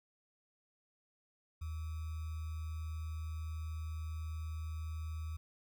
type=tone with sample-and-hold; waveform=sine; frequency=79.3 Hz; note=D#2; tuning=33 cents sharp; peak=-38 dBFS; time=1.61-5.37 s; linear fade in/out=10 ms; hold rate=1225 Hz; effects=none